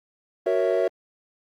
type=chord; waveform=triangle; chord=F# dominant seventh; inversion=none; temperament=equal; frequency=370 / 466.2 / 554.4 / 659.3 Hz; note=F#4 / A#4 / C#5 / E5; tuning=0 / 0 / 0 / 0 cents; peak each=-23 dBFS; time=0.46-0.88 s; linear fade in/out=5 ms; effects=Opus 32 kbps